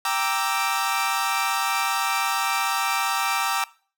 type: chord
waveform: sawtooth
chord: E half-diminished seventh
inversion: first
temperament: equal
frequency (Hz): 784 / 932.3 / 1174.7 / 1318.5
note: G5 / Bb5 / D6 / E6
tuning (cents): 0 / 0 / 0 / 0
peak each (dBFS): -24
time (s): 0.05-3.64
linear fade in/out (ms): 2
effects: noise-tail reverb RT60 0.4 s tail -20 dB re dry